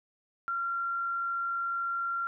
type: tone with frequency modulation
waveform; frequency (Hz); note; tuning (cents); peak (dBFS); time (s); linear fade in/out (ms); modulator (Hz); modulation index
sine; 1376; F6; -26; -29; 0.48-2.27; 0; 33.8; 0.21
effects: none